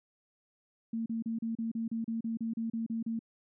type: tone bursts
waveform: sine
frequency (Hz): 227.1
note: A#3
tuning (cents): -45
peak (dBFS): -31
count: 14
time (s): 0.93-3.192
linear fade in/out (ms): 5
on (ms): 130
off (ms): 34
effects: none